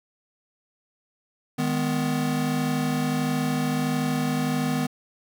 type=chord; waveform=square; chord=G# minor; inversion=second; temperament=just; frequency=155.74 / 207.7 / 249.2 Hz; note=D#3 / G#3 / B3; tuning=+2 / 0 / +16 cents; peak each=-28 / -32 / -26 dBFS; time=1.58-4.87 s; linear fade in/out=10 ms; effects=9-bit